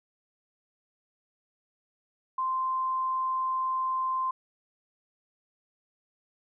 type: tone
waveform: sine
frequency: 1042 Hz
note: C6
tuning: 7 cents flat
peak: -26 dBFS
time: 2.38-4.31 s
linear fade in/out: 5 ms
effects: none